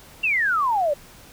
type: exponential sweep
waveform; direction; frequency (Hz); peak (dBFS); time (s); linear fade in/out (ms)
sine; down; 2794 to 554.4; -18; 0.23-0.94; 10
effects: pink hiss -47 dBFS RMS until 1.32 s